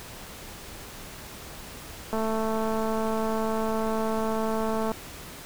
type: click train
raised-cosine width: 1 ms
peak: -16 dBFS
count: 617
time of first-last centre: 2.13-4.917 s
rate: 221 Hz
effects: pink hiss -42 dBFS RMS until 5.45 s